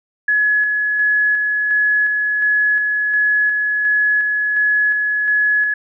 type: tone with tremolo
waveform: sine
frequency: 1694 Hz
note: G#6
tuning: 34 cents sharp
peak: -12 dBFS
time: 0.28-5.74 s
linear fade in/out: 5 ms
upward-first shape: square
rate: 1.4 Hz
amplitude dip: 30%
effects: none